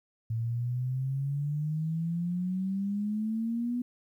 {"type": "exponential sweep", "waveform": "sine", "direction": "up", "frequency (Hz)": [112.2, 246.9], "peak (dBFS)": -28, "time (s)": [0.3, 3.82], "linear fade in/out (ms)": 5, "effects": ["11-bit"]}